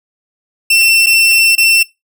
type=tone with dropouts; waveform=sawtooth; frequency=2696 Hz; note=E7; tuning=38 cents sharp; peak=-4 dBFS; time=0.7-1.83 s; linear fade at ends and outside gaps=5 ms; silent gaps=1.061-1.067 / 1.553-1.579 s; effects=noise-tail reverb RT60 0.2 s tail -20 dB re dry